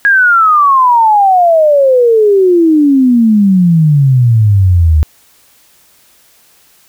sine exponential sweep, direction down, 1661.2 to 74.3 Hz, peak -4 dBFS, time 0.05-5.03 s, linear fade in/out 0 ms, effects white hiss -47 dBFS RMS until 6.88 s

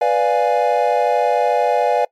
triangle chord, B diminished seventh, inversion none, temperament equal, 493.9 / 587.3 / 698.5 / 830.6 Hz, B4 / D5 / F5 / Ab5, 0 / 0 / 0 / 0 cents, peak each -17 dBFS, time 0.01-2.05 s, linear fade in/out 5 ms, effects noise-tail reverb RT60 0.1 s tail -22 dB re dry + MP3 96 kbps

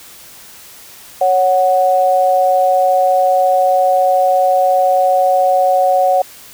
sine tone pair together, 554.4 / 740 Hz, C#5 / F#5, 0 / 0 cents, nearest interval perfect fourth, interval 500 cents, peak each -13 / -11 dBFS, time 1.21-6.22 s, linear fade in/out 5 ms, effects white hiss -38 dBFS RMS until 6.53 s

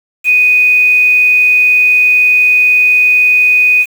sine tone with quantisation, 2489 Hz, D#7, in tune, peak -5 dBFS, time 0.24-3.86 s, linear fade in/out 50 ms, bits 5, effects none

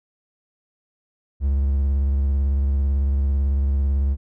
triangle tone with vibrato, 69 Hz, C#2, 7 cents flat, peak -15 dBFS, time 1.4-4.17 s, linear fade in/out 50 ms, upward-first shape square, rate 18 Hz, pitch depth 46 cents each way, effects none

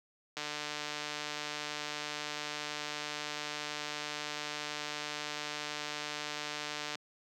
click train, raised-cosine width 0.2 ms, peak -20 dBFS, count 982, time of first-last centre 0.37-6.954 s, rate 149 Hz, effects high-pass 200 Hz 12 dB/octave

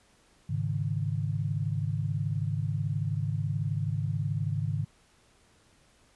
sine chord, Ab suspended fourth, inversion none, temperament equal with one note detuned, 103.83 / 137 / 155.56 Hz, Ab2 / Db3 / Eb3, 0 / -20 / 0 cents, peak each -31 / -32 / -32 dBFS, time 0.49-4.85 s, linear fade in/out 10 ms, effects pink hiss -63 dBFS RMS until 6.15 s + resampled to 24000 Hz

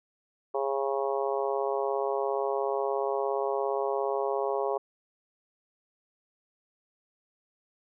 harmonic tone, 137.1 Hz, C#3, 19 cents flat, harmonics 3 / 4 / 5 / 6 / 7 / 8, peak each -30 / -32 / -34 / -36 / -37 / -38 dBFS, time 0.54-4.78 s, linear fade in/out 10 ms, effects none

